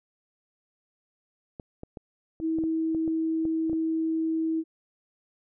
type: clicks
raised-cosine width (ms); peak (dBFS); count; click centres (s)
2; -25; 11; 1.598 / 1.834 / 1.972 / 2.401 / 2.586 / 2.638 / 2.948 / 3.078 / 3.453 / 3.697 / 3.731
type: tone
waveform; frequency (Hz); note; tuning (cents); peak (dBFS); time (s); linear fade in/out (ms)
sine; 322.2; E4; -39; -24; 2.4-4.64; 50
effects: none